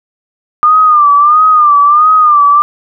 sine tone with vibrato, 1204 Hz, D6, 43 cents sharp, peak -3 dBFS, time 0.63-2.62 s, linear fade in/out 0 ms, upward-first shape sine, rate 1.5 Hz, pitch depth 83 cents each way, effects none

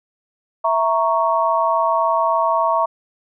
sine chord, A# diminished, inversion second, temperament equal, 659.3 / 932.3 / 1108.7 Hz, E5 / A#5 / C#6, 0 / 0 / 0 cents, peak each -19 dBFS, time 0.64-2.86 s, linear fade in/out 10 ms, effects none

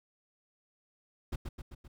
brown noise with echo, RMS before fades -33 dBFS, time 1.32-1.36 s, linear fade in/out 10 ms, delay 130 ms, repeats 4, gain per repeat -4 dB, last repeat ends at 1.88 s, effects none

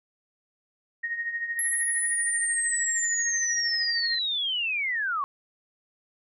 sine tone with tremolo, 1864.7 Hz, A#6, in tune, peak -25 dBFS, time 1.03-4.19 s, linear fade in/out 10 ms, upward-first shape triangle, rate 13 Hz, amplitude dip 70%
sine linear sweep, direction down, 11175 to 1079 Hz, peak -25 dBFS, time 1.59-5.24 s, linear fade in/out 0 ms
effects none

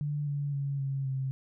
sine tone with pitch steps, 146.83 / 143.31 / 139.88 / 136.52 / 133.25 Hz, D3 / D3 / C#3 / C#3 / C3, 0 / -42 / +16 / -26 / +32 cents, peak -29 dBFS, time 0.01-1.31 s, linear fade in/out 0 ms, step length 260 ms, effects none

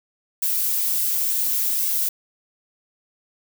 violet noise with flanger, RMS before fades -22 dBFS, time 0.42-2.09 s, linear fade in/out 5 ms, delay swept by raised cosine 1.8 to 5.7 ms, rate 0.68 Hz, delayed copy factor +0.65, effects none

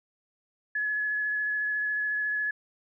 sine tone with vibrato, 1700 Hz, G#6, 40 cents sharp, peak -26 dBFS, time 0.75-2.51 s, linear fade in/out 5 ms, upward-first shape sine, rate 14 Hz, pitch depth 11 cents each way, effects none

